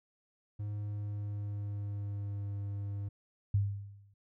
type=tone with pitch glide; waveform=triangle; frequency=103.83 to 100.7 Hz; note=G#2 to G2; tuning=0 to +47 cents; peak=-33 dBFS; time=0.59-3.09 s; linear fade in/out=10 ms; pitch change=-53 cents; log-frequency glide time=0.72-2.57 s
type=tone with exponential decay; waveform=sine; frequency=100.4 Hz; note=G2; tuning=42 cents sharp; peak=-23 dBFS; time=3.54-4.14 s; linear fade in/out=5 ms; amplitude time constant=130 ms
effects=none